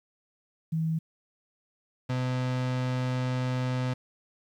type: tone pair in turn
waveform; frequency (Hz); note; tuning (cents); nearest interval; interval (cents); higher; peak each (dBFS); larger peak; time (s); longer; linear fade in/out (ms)
sine / 35% pulse; 161.1 / 127.09; E3 / C3; -39 / -50; major third; 411; first; -25; neither; 0.72-0.99 / 2.09-3.94; second; 10
effects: low-pass 5000 Hz 12 dB/octave + 10-bit